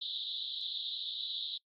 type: band-pass noise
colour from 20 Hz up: white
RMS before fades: -39 dBFS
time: 0.01-1.58 s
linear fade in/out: 10 ms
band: 3400 to 4000 Hz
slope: 96 dB/octave
effects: noise-tail reverb RT60 0.1 s tail -23 dB re dry + AAC 48 kbps